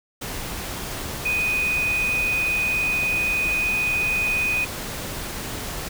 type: tone in noise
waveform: sine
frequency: 2489 Hz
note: D#7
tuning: in tune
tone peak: -20 dBFS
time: 1.25-4.65 s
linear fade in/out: 10 ms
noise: pink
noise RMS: -31 dBFS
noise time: 0.21-5.89 s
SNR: +8 dB
effects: none